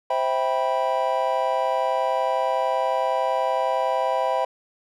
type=chord; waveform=triangle; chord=C major seventh; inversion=none; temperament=just; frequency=523.3 / 654.1 / 784.9 / 981.1 Hz; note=C5 / E5 / G5 / B5; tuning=0 / -14 / +2 / -12 cents; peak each=-24 dBFS; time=0.1-4.45 s; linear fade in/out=5 ms; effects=none